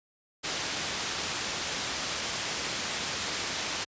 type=low-pass noise; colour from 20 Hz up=white; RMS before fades=-33 dBFS; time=0.43-3.85 s; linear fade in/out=20 ms; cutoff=6200 Hz; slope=12 dB/octave; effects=high-pass 60 Hz 12 dB/octave + resampled to 16000 Hz